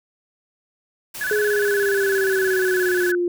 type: noise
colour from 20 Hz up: white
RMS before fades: -33 dBFS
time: 1.14-3.12 s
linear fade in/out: 10 ms
type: tone with vibrato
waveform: sine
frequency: 1599 Hz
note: G6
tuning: 34 cents sharp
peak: -22 dBFS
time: 1.21-3.15 s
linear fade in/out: 2 ms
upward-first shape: square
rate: 17 Hz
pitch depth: 99 cents each way
type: exponential sweep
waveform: sine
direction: down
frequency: 422.6 to 349.2 Hz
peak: -18 dBFS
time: 1.31-3.28 s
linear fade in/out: 2 ms
effects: none